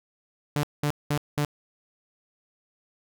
sawtooth tone bursts, 146.83 Hz, D3, in tune, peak -19 dBFS, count 4, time 0.56-1.448 s, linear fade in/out 0 ms, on 72 ms, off 200 ms, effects none

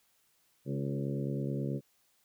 harmonic tone with a mistuned harmonic, 69.3 Hz, C#2, in tune, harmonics 2 / 3 / 4 / 5 / 6 / 7 / 8, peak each -34 / -38 / -40 / -42 / -44 / -45 / -46 dBFS, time 0.65-1.81 s, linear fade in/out 50 ms, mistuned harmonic 5, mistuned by +24 cents, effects white hiss -71 dBFS RMS until 2.24 s

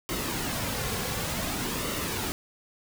pink noise with flanger, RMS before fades -31 dBFS, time 0.09-2.32 s, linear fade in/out 0 ms, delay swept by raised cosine 1.2 to 3.3 ms, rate 0.55 Hz, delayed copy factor -0.5, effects none

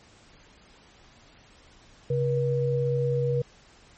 sine tone pair together, 134.81 / 480.4 Hz, C#3 / B4, -48 / -48 cents, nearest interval octave + minor seventh, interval 2200 cents, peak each -25 dBFS, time 2.1-3.42 s, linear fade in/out 5 ms, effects pink hiss -55 dBFS RMS until 3.97 s + MP3 32 kbps

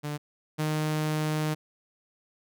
sawtooth tone pair in turn, 148.1 / 154 Hz, D3 / D#3, +15 / -17 cents, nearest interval minor second, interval 68 cents, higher second, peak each -27 / -22 dBFS, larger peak second, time 0.03-0.18 / 0.58-1.55 s, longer second, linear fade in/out 20 ms, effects none

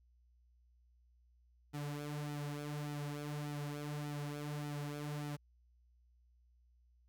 sawtooth tone with flanger, 146.83 Hz, D3, in tune, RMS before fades -42 dBFS, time 1.73-5.37 s, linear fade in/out 20 ms, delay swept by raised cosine 1.8 to 5.8 ms, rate 1.7 Hz, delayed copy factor -0.7, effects added 60 Hz sine -66 dBFS peak until 7.08 s

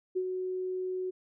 sine tone with ADSR envelope, 370 Hz, F#4, in tune, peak -26 dBFS, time 0.15-1.11 s, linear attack 19 ms, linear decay 64 ms, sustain -5 dB, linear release 16 ms, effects none

